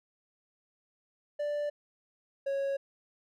triangle tone pair in turn, 587.3 / 551.4 Hz, D5 / C#5, 0 / -9 cents, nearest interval minor second, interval 109 cents, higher first, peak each -28 / -27 dBFS, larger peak second, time 1.39-1.7 / 2.46-2.77 s, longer neither, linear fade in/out 10 ms, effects none

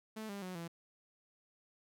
sawtooth tone with pitch steps, 218.3 / 200.2 / 183.57 / 168.33 Hz, A3 / G3 / F#3 / E3, -13 / +37 / -13 / +37 cents, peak -38 dBFS, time 0.16-0.68 s, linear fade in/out 10 ms, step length 130 ms, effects none

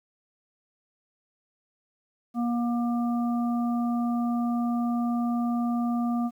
harmonic tone, 238.1 Hz, A#3, 37 cents sharp, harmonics 1 / 3 / 5, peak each -24 / -34 / -38 dBFS, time 2.34-6.31 s, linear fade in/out 50 ms, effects 10-bit

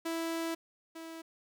sawtooth tone pair in turn, 329.6 / 326.6 Hz, E4 / E4, 0 / -16 cents, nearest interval unison, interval 16 cents, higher first, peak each -29 / -39 dBFS, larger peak first, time 0.05-0.55 / 0.95-1.22 s, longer first, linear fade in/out 10 ms, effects none

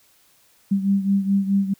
sine beating tone pair, 196 / 200.7 Hz, G3 / G3, 0 / +41 cents, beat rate 4.7 Hz, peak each -18 / -23 dBFS, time 0.71-1.74 s, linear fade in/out 10 ms, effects white hiss -58 dBFS RMS until 1.79 s

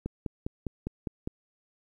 click train, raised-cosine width 3 ms, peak -19 dBFS, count 7, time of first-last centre 0.06-1.275 s, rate 4.94 Hz, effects 10-bit

